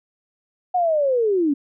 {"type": "linear sweep", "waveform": "sine", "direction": "down", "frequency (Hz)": [740, 270.2], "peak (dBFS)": -16, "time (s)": [0.74, 1.54], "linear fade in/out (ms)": 10, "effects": []}